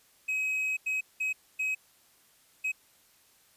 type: tone bursts at uneven times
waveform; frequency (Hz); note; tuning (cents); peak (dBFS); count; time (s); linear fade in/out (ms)
triangle; 2542; D#7; +36; -26; 5; 0.28-0.77 / 0.86-1.01 / 1.2-1.33 / 1.59-1.75 / 2.64-2.72; 10
effects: white hiss -63 dBFS RMS until 3.56 s + resampled to 32000 Hz